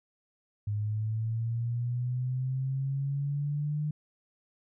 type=linear sweep; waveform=sine; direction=up; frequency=103.2 to 151.5 Hz; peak=-28 dBFS; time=0.67-3.91 s; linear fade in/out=5 ms; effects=none